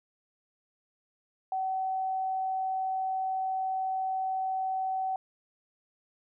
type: tone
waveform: sine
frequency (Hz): 759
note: F#5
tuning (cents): +44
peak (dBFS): -28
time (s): 1.52-5.16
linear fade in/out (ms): 2
effects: none